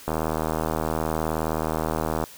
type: click train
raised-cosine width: 1 ms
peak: -11 dBFS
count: 172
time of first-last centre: 0.08-2.239 s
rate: 79.2 Hz
effects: white hiss -45 dBFS RMS until 2.37 s